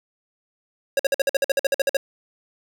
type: tone bursts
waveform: square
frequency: 548 Hz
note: C#5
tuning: 20 cents flat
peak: -17 dBFS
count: 14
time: 0.97-1.969 s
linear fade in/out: 2 ms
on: 24 ms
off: 51 ms
effects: none